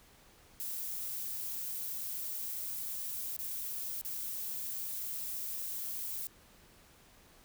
violet noise with dropouts, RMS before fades -39 dBFS, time 0.6-6.27 s, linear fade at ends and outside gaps 0 ms, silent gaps 3.365-3.39 / 4.013-4.049 s, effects pink hiss -61 dBFS RMS until 7.44 s

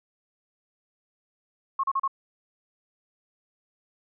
sine tone bursts, 1086 Hz, C#6, 36 cents flat, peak -22 dBFS, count 4, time 1.79-2.078 s, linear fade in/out 5 ms, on 45 ms, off 36 ms, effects none

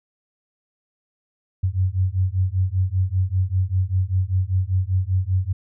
sine beating tone pair, 91 / 96.1 Hz, F#2 / G2, -28 / -34 cents, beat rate 5.1 Hz, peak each -21 dBFS, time 1.63-5.53 s, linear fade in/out 10 ms, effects none

